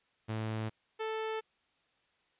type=tone pair in turn; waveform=sawtooth; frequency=110 / 440 Hz; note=A2 / A4; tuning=0 / 0 cents; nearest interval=2 octaves; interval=2400 cents; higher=second; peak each=-30 / -30 dBFS; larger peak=neither; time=0.28-0.7 / 0.99-1.41 s; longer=neither; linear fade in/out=20 ms; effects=white hiss -73 dBFS RMS until 2.39 s + resampled to 8000 Hz